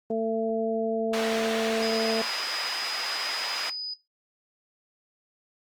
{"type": "harmonic tone", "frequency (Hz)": 224, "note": "A3", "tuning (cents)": 31, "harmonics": [1, 2, 3], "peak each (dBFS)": [-30, -26, -30], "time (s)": [0.1, 2.22], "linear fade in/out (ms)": 5}
{"type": "band-pass noise", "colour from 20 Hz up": "white", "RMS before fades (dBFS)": -33, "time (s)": [1.13, 3.7], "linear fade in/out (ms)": 5, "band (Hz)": [670, 3100], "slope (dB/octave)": 12}
{"type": "tone", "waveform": "sine", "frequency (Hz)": 4978, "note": "D#8", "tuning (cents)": 0, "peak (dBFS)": -30, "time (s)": [1.82, 3.94], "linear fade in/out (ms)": 5}
{"effects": ["noise-tail reverb RT60 0.2 s tail -18 dB re dry", "Opus 24 kbps"]}